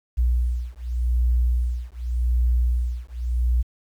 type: beating tone pair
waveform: sine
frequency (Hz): 60 / 60.86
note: B1 / B1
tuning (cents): -49 / -25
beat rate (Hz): 0.86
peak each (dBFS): -22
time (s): 0.17-3.63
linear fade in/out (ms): 20
effects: 9-bit